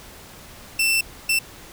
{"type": "tone bursts at uneven times", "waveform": "sawtooth", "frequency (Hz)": 2678, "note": "E7", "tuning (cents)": 27, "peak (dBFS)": -14, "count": 2, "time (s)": [[0.79, 1.01], [1.29, 1.39]], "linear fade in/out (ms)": 5, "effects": ["pink hiss -43 dBFS RMS until 1.72 s"]}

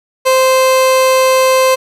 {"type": "tone", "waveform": "30% pulse", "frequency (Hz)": 521, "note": "C5", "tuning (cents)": -7, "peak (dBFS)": -5, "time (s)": [0.25, 1.76], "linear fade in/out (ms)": 20, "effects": ["resampled to 32000 Hz", "7-bit"]}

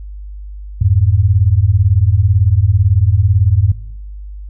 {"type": "beating tone pair", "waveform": "sine", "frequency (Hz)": [87, 105], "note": ["F2", "G#2"], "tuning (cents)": [-6, 19], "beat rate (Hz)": 18, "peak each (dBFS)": -11, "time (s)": [0.81, 3.72], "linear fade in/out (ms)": 5, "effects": ["noise-tail reverb RT60 0.9 s tail -21 dB re dry", "added 50 Hz sine -26 dBFS peak until 4.49 s"]}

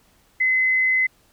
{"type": "tone", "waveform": "sine", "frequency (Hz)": 2040, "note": "C7", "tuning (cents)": -44, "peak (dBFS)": -16, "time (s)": [0.4, 1.07], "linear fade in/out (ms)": 10, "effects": ["pink hiss -59 dBFS RMS until 1.32 s"]}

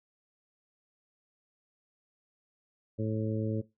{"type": "harmonic tone", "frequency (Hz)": 109.2, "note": "A2", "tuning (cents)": -13, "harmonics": [1, 2, 3, 4, 5], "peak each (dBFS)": [-32, -35, -37, -38, -39], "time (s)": [2.98, 3.62], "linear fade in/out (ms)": 20, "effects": ["noise-tail reverb RT60 0.2 s tail -18 dB re dry"]}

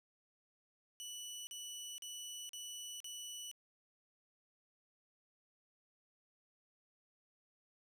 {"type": "tone bursts", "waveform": "20% pulse", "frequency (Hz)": 2960, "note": "F#7", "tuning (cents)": 0, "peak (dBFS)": -40, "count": 5, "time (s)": [1, 3.514], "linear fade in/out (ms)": 0, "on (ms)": 470, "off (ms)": 41, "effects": []}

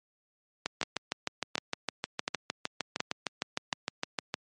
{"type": "two click trains", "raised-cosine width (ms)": 0.2, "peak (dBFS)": [-12, -11], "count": [25, 5], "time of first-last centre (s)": [[0.66, 4.341], [0.83, 3.729]], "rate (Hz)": [6.52, 1.38], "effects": ["high-pass 150 Hz 12 dB/octave", "MP3 48 kbps"]}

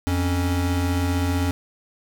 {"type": "tone pair together", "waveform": "square", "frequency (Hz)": [87.31, 277.4], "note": ["F2", "C#4"], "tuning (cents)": [0, 1], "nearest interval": "octave + minor sixth", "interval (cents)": 2001, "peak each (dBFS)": [-22, -26], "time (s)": [0.07, 1.51], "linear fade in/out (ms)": 0, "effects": []}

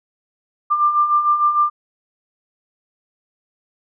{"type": "beating tone pair", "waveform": "sine", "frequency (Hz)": [1185, 1191.6], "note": ["D6", "D6"], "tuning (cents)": [15, 25], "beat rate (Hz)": 6.6, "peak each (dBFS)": [-21, -14], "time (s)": [0.7, 1.7], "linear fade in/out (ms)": 20, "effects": []}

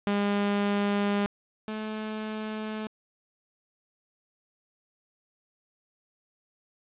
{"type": "tone pair in turn", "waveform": "sawtooth", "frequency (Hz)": [203, 216.1], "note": ["G#3", "A3"], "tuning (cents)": [-39, -31], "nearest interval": "minor second", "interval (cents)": 108, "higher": "second", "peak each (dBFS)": [-20, -28], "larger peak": "first", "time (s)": [[0.07, 1.26], [1.68, 2.87]], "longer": "neither", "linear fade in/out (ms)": 0, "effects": ["resampled to 8000 Hz", "8-bit"]}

